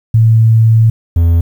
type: tone pair in turn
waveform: sine / triangle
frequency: 112.3 / 84.13 Hz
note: A2 / E2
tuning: +36 / +36 cents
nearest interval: perfect fourth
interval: 500 cents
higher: first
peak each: -4 dBFS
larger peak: neither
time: 0.14-0.9 / 1.16-1.41 s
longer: first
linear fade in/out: 5 ms
effects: 7-bit